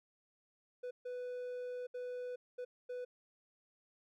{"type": "tone bursts at uneven times", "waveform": "triangle", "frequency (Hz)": 495.9, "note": "B4", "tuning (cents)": 7, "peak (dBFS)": -38, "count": 5, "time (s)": [[0.83, 0.91], [1.05, 1.87], [1.94, 2.36], [2.58, 2.65], [2.89, 3.05]], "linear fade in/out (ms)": 10, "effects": []}